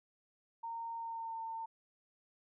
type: tone with pitch glide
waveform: sine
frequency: 920 to 904.2 Hz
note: A#5 to A5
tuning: -23 to +47 cents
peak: -39 dBFS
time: 0.63-1.66 s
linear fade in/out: 10 ms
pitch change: -30 cents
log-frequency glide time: 0.97-1.39 s
effects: none